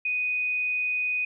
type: tone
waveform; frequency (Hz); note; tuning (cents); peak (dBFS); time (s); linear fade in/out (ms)
sine; 2489; D#7; 0; -24; 0.05-1.25; 5
effects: none